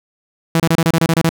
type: tone bursts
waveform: sawtooth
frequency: 164.5 Hz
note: E3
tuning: 3 cents flat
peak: -7 dBFS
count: 10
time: 0.55-1.292 s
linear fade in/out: 2 ms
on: 49 ms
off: 28 ms
effects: none